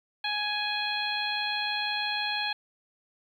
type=harmonic tone; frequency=834 Hz; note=G#5; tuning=7 cents sharp; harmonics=1 / 2 / 3 / 4 / 5; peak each=-34 / -34 / -34 / -34 / -34 dBFS; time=0.24-2.53 s; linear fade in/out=5 ms; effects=10-bit